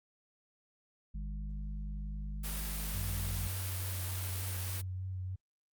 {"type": "harmonic tone", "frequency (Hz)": 50.7, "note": "G#1", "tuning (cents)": -41, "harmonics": [1, 3, 4], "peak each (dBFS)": [-37, -47, -49], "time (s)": [1.14, 3.48], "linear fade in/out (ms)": 10}
{"type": "noise", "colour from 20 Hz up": "white", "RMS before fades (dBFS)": -41, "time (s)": [2.43, 4.82], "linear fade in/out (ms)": 20}
{"type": "tone with vibrato", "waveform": "sine", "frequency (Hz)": 93.1, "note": "F#2", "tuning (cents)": 11, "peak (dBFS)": -36, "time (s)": [2.94, 5.36], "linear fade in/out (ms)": 10, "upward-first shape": "sine", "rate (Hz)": 3.4, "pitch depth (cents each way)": 19}
{"effects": ["Opus 48 kbps"]}